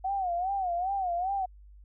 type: tone with vibrato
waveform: sine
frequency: 740 Hz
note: F#5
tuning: in tune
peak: -27 dBFS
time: 0.04-1.46 s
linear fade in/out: 10 ms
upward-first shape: sine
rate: 2.5 Hz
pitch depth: 130 cents each way
effects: added 50 Hz sine -49 dBFS peak until 1.84 s